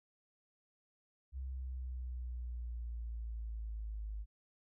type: exponential sweep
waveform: sine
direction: down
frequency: 66.1 to 51.91 Hz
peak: -39 dBFS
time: 1.32-4.26 s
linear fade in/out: 50 ms
effects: none